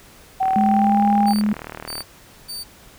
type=tone with pitch glide; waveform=sine; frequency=762 to 803.6 Hz; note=G5 to G5; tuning=-49 to +43 cents; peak=-16 dBFS; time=0.4-1.33 s; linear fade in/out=10 ms; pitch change=+92 cents; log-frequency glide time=0.52-1.04 s
type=click train; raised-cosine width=0.5 ms; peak=-16 dBFS; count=62; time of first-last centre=0.43-2.006 s; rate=38.7 Hz
type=tone; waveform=sine; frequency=209.9 Hz; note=G#3; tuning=19 cents sharp; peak=-16 dBFS; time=0.56-1.53 s; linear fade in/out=2 ms
type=tone bursts; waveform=sawtooth; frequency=4599 Hz; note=D8; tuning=37 cents flat; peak=-26 dBFS; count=3; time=1.26-2.64 s; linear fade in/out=20 ms; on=160 ms; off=450 ms
effects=pink hiss -47 dBFS RMS until 2.98 s